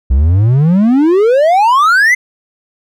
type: exponential sweep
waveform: triangle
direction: up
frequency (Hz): 60.9 to 2093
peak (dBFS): -4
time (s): 0.1-2.15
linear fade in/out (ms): 10
effects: none